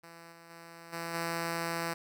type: tone with level steps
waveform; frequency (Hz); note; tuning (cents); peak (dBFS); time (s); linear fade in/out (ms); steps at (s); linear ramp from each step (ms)
5% pulse; 167.6; E3; +29; -38 / -41 / -37 / -25 / -21; 0.03-1.94; 10; 0.31 / 0.49 / 0.92 / 1.13; 20
effects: none

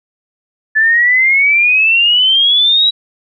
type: exponential sweep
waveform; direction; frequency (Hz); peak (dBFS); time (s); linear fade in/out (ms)
sine; up; 1733 to 3903; -7; 0.75-2.91; 20
effects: none

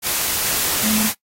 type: tone in noise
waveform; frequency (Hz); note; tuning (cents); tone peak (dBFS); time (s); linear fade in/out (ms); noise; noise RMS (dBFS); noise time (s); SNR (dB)
sine; 215.7; A3; -34; -19; 0.82-1.1; 50; white; -20; 0.02-1.14; -2
effects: noise-tail reverb RT60 0.1 s tail -19 dB re dry + AAC 48 kbps

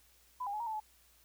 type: tone with pitch steps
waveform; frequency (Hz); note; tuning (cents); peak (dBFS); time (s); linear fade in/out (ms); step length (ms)
sine; 1000 / 807 / 849 / 939 / 877 / 857; B5 / G#5 / G#5 / A#5 / A5 / A5; +21 / -50 / +38 / +12 / -6 / -46; -35; 0.4-0.802; 10; 67
effects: added 60 Hz sine -70 dBFS peak until 1.24 s + white hiss -66 dBFS RMS until 1.24 s

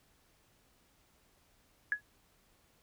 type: tone with exponential decay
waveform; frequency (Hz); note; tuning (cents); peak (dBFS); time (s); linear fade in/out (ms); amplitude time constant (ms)
sine; 1684; G#6; +24; -24; 1.92-2.01; 1; 19
effects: pink hiss -69 dBFS RMS until 2.82 s

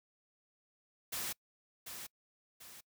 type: noise with echo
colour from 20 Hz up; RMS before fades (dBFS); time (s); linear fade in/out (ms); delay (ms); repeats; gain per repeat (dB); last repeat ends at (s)
white; -39; 1.12-1.33; 10; 740; 2; -7; 2.81
effects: noise-tail reverb RT60 0.1 s tail -25 dB re dry

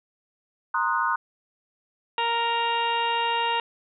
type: chord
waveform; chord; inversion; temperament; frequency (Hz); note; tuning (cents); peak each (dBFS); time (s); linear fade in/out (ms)
sine; C half-diminished seventh; third; equal with one note detuned; 932.3 / 1046.5 / 1244.5 / 1473.2; Bb5 / C6 / Eb6 / Gb6; 0 / 0 / 0 / -8; -27; 0.74-1.16; 5
type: harmonic tone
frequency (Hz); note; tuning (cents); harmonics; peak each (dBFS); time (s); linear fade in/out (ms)
466.2; A#4; 0; 1 / 2 / 3 / 4 / 5 / 6 / 7 / 8; -33 / -24 / -35 / -34 / -40 / -29 / -41 / -37; 2.18-3.6; 2
effects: none

